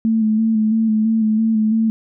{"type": "tone with vibrato", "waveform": "sine", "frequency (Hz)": 220, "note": "A3", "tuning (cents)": 0, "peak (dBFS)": -13, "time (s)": [0.05, 1.9], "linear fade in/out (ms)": 0, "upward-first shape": "square", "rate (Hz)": 3, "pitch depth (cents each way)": 27, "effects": []}